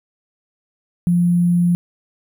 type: tone with sample-and-hold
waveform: sine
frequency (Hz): 174.61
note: F3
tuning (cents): 0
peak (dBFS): -12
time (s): 1.07-1.75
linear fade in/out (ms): 0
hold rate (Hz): 11025
effects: none